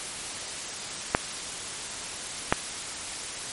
clicks, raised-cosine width 0.5 ms, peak -3 dBFS, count 2, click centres 1.149 / 2.525 s, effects white hiss -35 dBFS RMS until 3.52 s + MP3 48 kbps

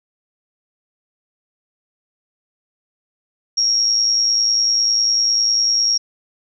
sine tone with amplitude modulation, 5588 Hz, F8, in tune, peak -11 dBFS, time 3.57-5.98 s, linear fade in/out 10 ms, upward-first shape sine, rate 110 Hz, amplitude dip 55%, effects none

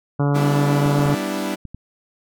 harmonic tone, 143.1 Hz, D3, 45 cents flat, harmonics 1 / 2 / 3 / 4 / 5 / 6 / 7 / 8 / 9 / 10, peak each -17 / -23 / -27 / -29 / -31 / -33 / -34 / -35 / -36 / -37 dBFS, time 0.19-1.15 s, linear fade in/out 10 ms
sawtooth chord, E minor seventh, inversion first, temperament equal, 196 / 246.9 / 293.7 / 329.6 Hz, G3 / B3 / D4 / E4, 0 / 0 / 0 / 0 cents, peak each -23 / -27 / -23 / -25 dBFS, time 0.34-1.56 s, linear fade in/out 20 ms
clicks, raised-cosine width 5 ms, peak -22 dBFS, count 6, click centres 0.861 / 0.993 / 1.058 / 1.097 / 1.653 / 1.746 s
effects none

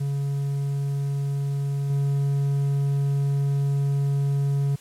triangle tone with level steps, 140 Hz, C#3, 18 cents sharp, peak -21 / -18 dBFS, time 0-4.76 s, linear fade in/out 10 ms, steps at 1.9 s, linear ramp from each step 2 ms, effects white hiss -51 dBFS RMS until 4.8 s + low-pass 11000 Hz 12 dB/octave

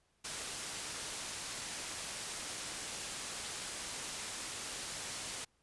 white low-pass noise, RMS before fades -43 dBFS, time 0.24-5.45 s, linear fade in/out 10 ms, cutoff 10000 Hz, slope 24 dB/octave, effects pink hiss -75 dBFS RMS until 5.62 s + resampled to 24000 Hz

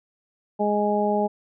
harmonic tone, 207.7 Hz, G#3, in tune, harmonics 1 / 2 / 3 / 4, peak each -25 / -25 / -25 / -25 dBFS, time 0.59-1.28 s, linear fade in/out 20 ms, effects none

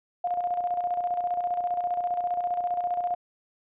sine tone with tremolo, 709 Hz, F5, 26 cents sharp, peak -23 dBFS, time 0.24-3.15 s, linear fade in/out 5 ms, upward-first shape square, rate 15 Hz, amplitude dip 50%, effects resampled to 8000 Hz

